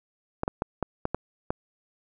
clicks, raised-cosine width 1 ms, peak -12 dBFS, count 7, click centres 0.434 / 0.479 / 0.621 / 0.827 / 1.054 / 1.146 / 1.505 s, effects none

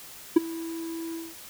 triangle tone with ADSR envelope, 329.6 Hz, E4, in tune, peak -8 dBFS, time 0.36-1.35 s, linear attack 8 ms, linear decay 17 ms, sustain -22 dB, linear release 200 ms, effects white hiss -45 dBFS RMS until 1.49 s

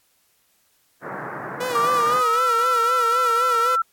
white band-pass noise, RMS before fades -32 dBFS, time 1.01-2.23 s, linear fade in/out 50 ms, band 120 to 1700 Hz, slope 48 dB/octave
sawtooth tone with vibrato, 484.8 Hz, B4, 32 cents flat, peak -20 dBFS, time 1.6-3.76 s, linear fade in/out 10 ms, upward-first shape sine, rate 3.9 Hz, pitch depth 80 cents each way
sine tone with pitch glide, 1174.7 to 1341.6 Hz, D6 to E6, 0 to +30 cents, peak -17 dBFS, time 1.75-3.82 s, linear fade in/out 5 ms, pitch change +230 cents, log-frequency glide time 1.99-2.44 s
effects white hiss -63 dBFS RMS until 3.92 s + AAC 64 kbps

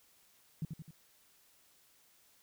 sine tone with echo, 158.3 Hz, D#3, 30 cents sharp, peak -33 dBFS, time 0.62-0.65 s, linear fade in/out 2 ms, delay 86 ms, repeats 3, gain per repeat -5 dB, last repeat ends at 0.908 s, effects white hiss -67 dBFS RMS until 2.42 s

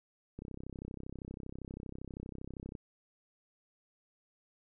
click train, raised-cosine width 3 ms, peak -30 dBFS, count 78, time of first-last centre 0.39-2.752 s, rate 32.6 Hz, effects none

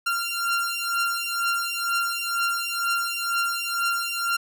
sawtooth beating tone pair, 1383 / 1385.1 Hz, F6 / F6, -17 / -15 cents, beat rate 2.1 Hz, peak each -23 dBFS, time 0.06-4.37 s, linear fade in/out 10 ms, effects none

